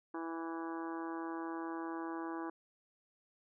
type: harmonic tone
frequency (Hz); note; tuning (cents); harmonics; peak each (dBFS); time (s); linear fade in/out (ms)
164.81; E3; 0; 2 / 3 / 4 / 5 / 6 / 7 / 8 / 9 / 10; -40 / -52 / -53 / -48 / -48 / -49 / -60 / -53 / -56; 0.14-2.5; 5
effects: none